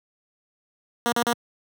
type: tone bursts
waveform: 10% pulse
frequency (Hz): 237.5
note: A#3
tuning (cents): +33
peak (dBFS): -12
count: 3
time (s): 1.06-1.331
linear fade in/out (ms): 0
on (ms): 63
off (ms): 41
effects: high-pass 150 Hz 12 dB/octave